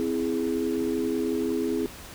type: chord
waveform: sine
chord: C augmented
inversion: none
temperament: equal with one note detuned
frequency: 259.2 / 329.6 / 415.3 Hz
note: C4 / E4 / G#4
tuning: -16 / 0 / 0 cents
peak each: -28 dBFS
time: 0-1.86 s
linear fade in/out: 0 ms
effects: tanh soft clip ceiling -14 dBFS + pink hiss -43 dBFS RMS until 2.14 s